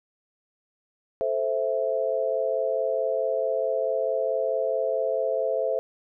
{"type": "chord", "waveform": "sine", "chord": "A minor", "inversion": "none", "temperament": "equal with one note detuned", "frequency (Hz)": [438.7, 523.3, 659.3], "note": ["A4", "C5", "E5"], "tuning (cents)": [-5, 0, 0], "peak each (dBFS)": [-29, -26, -27], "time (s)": [1.21, 5.79], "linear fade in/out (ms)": 0, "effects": []}